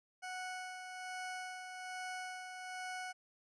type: tone with tremolo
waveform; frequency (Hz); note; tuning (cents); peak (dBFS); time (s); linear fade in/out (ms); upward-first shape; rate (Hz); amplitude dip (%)
20% pulse; 738; F#5; -5; -36; 0.22-3.13; 20; sine; 1.2; 45
effects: resampled to 22050 Hz